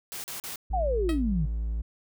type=noise bursts; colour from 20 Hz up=white; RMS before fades=-37 dBFS; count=3; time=0.12-0.558 s; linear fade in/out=0 ms; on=120 ms; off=39 ms
type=tone; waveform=triangle; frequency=55.7 Hz; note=A1; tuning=22 cents sharp; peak=-25 dBFS; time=0.7-1.82 s; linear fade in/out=10 ms
type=exponential sweep; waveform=sine; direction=down; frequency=793 to 142.5 Hz; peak=-25 dBFS; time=0.73-1.46 s; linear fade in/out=10 ms
type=tone with exponential decay; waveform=10% pulse; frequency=639 Hz; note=D#5; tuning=46 cents sharp; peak=-23 dBFS; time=1.09-1.22 s; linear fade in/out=2 ms; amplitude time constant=28 ms
effects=none